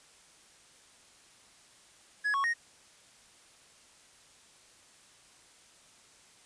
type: tone with pitch steps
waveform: triangle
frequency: 1683 / 1106 / 1865 Hz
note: G#6 / C#6 / A#6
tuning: +23 / -4 / 0 cents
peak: -25 dBFS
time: 2.24-2.54 s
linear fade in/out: 20 ms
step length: 100 ms
effects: white hiss -59 dBFS RMS until 6.45 s + resampled to 22050 Hz